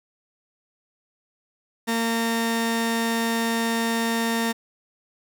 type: tone pair together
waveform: sawtooth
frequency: 229.1 / 916.4 Hz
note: A#3 / A#5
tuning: -30 / -30 cents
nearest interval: 2 octaves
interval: 2400 cents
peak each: -19 / -22 dBFS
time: 1.87-4.53 s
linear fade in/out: 20 ms
effects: none